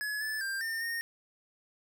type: tone with pitch steps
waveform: square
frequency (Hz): 1697 / 1741 / 1587 / 1810 / 1844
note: G#6 / A6 / G6 / A6 / A#6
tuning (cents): +37 / -19 / +21 / +48 / -19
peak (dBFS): -33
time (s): 0.01-1.01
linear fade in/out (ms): 0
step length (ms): 200
effects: none